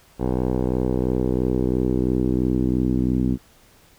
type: tone with low-pass filter sweep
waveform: 10% pulse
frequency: 63 Hz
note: B1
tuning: 35 cents sharp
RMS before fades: -21 dBFS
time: 0.18-3.38 s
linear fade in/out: 50 ms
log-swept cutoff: 630 to 260 Hz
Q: 2.2
effects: pink hiss -54 dBFS RMS until 3.98 s